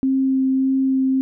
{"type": "tone with vibrato", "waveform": "sine", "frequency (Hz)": 265.1, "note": "C4", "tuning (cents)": 23, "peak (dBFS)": -15, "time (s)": [0.03, 1.21], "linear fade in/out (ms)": 0, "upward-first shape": "sine", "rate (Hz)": 1.7, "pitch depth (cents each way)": 9, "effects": []}